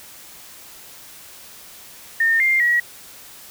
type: tone with pitch steps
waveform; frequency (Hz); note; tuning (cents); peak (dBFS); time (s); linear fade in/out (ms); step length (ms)
sine; 1823 / 2106 / 1914; A#6 / C7 / A#6; -39 / +11 / +45; -14; 2.2-2.8; 5; 200
effects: white hiss -42 dBFS RMS until 3.5 s